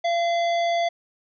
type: harmonic tone with a mistuned harmonic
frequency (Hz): 684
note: F5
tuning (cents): -36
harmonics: 1 / 3 / 5 / 7 / 9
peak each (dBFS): -20 / -31 / -34 / -41 / -46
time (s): 0.04-0.89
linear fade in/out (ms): 10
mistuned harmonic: 7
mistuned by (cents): -64
effects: none